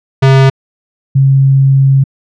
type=tone pair in turn; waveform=square / sine; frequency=134.3 / 135.78 Hz; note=C3 / C#3; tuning=+46 / -35 cents; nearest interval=unison; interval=19 cents; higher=second; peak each=-4 dBFS; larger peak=neither; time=0.22-0.5 / 1.15-2.04 s; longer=second; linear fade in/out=10 ms; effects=low-pass 4000 Hz 12 dB/octave